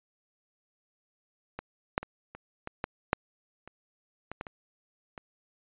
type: clicks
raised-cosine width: 0.5 ms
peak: -21 / -9 / -23 / -28 / -21 / -15 / -7 / -30 / -22 / -20 / -26 / -26 dBFS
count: 12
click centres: 1.59 / 1.979 / 2.03 / 2.35 / 2.674 / 2.841 / 3.131 / 3.676 / 4.316 / 4.411 / 4.468 / 5.178 s
effects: resampled to 8000 Hz